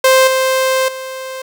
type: tone with level steps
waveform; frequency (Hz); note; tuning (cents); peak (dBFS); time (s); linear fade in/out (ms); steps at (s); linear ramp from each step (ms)
sawtooth; 523.3; C5; 0; -3 / -8 / -20; 0.04-1.42; 5; 0.27 / 0.88; 5
effects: none